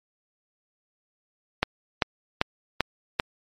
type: click train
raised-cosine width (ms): 0.3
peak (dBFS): -4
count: 5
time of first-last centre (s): 1.63-3.199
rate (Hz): 2.55
effects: MP3 64 kbps